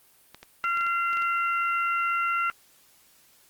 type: clicks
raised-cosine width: 0.2 ms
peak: -25 dBFS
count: 9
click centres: 0.346 / 0.43 / 0.645 / 0.773 / 0.81 / 0.866 / 1.131 / 1.171 / 1.222 s
type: harmonic tone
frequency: 687 Hz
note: F5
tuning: 29 cents flat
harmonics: 2 / 3 / 4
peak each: -24 / -33 / -33 dBFS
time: 0.64-2.5 s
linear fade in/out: 0 ms
effects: white hiss -59 dBFS RMS until 3.49 s + Opus 32 kbps